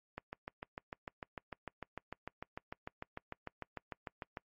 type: click train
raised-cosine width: 0.5 ms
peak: -26 dBFS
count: 29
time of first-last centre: 0.18-4.372 s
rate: 6.68 Hz
effects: noise-tail reverb RT60 0.1 s tail -25 dB re dry + MP3 32 kbps